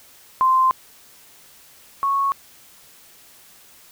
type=tone pair in turn; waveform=sine; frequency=1042 / 1104 Hz; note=C6 / C#6; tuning=-7 / -7 cents; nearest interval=minor second; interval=100 cents; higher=second; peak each=-13 / -17 dBFS; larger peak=first; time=0.41-0.71 / 2.03-2.32 s; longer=first; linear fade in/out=0 ms; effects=white hiss -49 dBFS RMS until 3.91 s